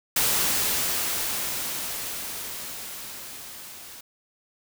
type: noise with level ramp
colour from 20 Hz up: white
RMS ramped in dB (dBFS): -22 to -43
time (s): 0.16-4.01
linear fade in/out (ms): 5
effects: none